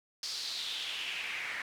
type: noise with band-pass filter sweep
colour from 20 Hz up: pink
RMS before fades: -38 dBFS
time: 0.23-1.62 s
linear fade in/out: 2 ms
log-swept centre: 5000 to 1900 Hz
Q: 4
effects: none